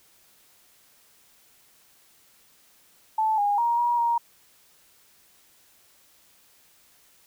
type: tone with pitch steps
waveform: sine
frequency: 874 / 817 / 941 / 955 / 939 Hz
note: A5 / G#5 / A#5 / A#5 / A#5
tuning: -12 / -29 / +16 / +42 / +12 cents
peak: -20 dBFS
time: 3.18-4.18 s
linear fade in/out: 5 ms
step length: 200 ms
effects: white hiss -59 dBFS RMS until 7.26 s